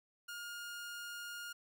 sawtooth tone, 1419 Hz, F6, 27 cents sharp, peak -40 dBFS, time 0.28-1.53 s, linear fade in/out 10 ms, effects none

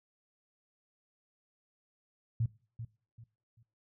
sine tone with echo, 114.8 Hz, A#2, 26 cents flat, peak -27 dBFS, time 2.4-2.46 s, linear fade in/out 5 ms, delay 390 ms, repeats 3, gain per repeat -11 dB, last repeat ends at 3.63 s, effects noise-tail reverb RT60 0.4 s tail -21 dB re dry

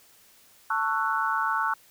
sine chord, F# minor seventh, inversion first, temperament just, 888 / 1110 / 1332 / 1480 Hz, A5 / C#6 / E6 / F#6, +16 / +2 / +18 / 0 cents, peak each -29 dBFS, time 0.7-1.74 s, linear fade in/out 5 ms, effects white hiss -57 dBFS RMS until 1.9 s

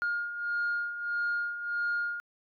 sine beating tone pair, 1418 / 1419.6 Hz, F6 / F6, +26 / +28 cents, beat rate 1.6 Hz, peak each -35 / -29 dBFS, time 0.02-2.2 s, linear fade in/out 0 ms, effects tanh soft clip ceiling -24 dBFS

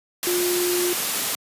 sine tone in noise, 354.7 Hz, F4, 27 cents sharp, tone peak -21 dBFS, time 0.27-0.93 s, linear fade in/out 0 ms, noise white, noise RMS -24 dBFS, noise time 0.23-1.35 s, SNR 0 dB, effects high-pass 150 Hz 12 dB/octave + resampled to 32000 Hz

